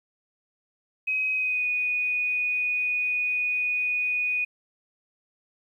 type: tone with pitch glide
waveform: sine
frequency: 2531 to 2476 Hz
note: D#7 to D#7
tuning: +29 to -9 cents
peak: -23 dBFS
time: 1.07-4.45 s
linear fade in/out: 10 ms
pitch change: -38 cents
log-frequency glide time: 1.33-1.67 s
effects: 10-bit